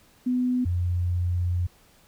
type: tone pair in turn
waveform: sine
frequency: 250 / 88.39 Hz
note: B3 / F2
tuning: +21 / +21 cents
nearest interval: octave + tritone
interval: 1800 cents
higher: first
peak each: -21 / -22 dBFS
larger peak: first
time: 0.26-0.65 / 0.65-1.67 s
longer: second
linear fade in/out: 10 ms
effects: pink hiss -58 dBFS RMS until 2.07 s